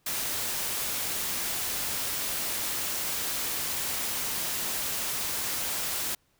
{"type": "noise", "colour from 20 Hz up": "white", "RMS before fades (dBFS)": -31, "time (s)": [0.06, 6.15], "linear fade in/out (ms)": 5, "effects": ["pink hiss -69 dBFS RMS until 6.39 s"]}